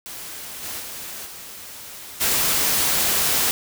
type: noise with level steps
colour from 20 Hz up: white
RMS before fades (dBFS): -35 / -31 / -34 / -38 / -20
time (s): 0.06-3.51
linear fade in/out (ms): 0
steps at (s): 0.62 / 0.79 / 1.25 / 2.2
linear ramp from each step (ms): 20
effects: none